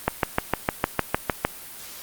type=click train; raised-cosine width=0.5 ms; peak=-3 dBFS; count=10; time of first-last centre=0.08-1.45 s; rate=6.57 Hz; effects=white hiss -40 dBFS RMS until 2.02 s + Opus 32 kbps